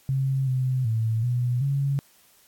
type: tone with pitch steps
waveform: sine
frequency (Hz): 134.3 / 129.1 / 112.2 / 122.8 / 139.1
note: C3 / C3 / A2 / B2 / C#3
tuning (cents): +46 / -23 / +34 / -9 / +6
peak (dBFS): -21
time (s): 0.09-1.99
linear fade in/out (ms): 0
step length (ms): 380
effects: white hiss -58 dBFS RMS until 2.47 s + AAC 64 kbps